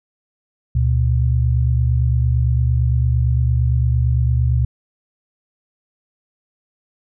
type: tone pair together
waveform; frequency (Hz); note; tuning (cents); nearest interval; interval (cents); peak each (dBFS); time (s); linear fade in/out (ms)
sine; 71.79 / 120.6; D2 / B2; -39 / -41; major sixth; 898; -16; 0.75-4.65; 5
effects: none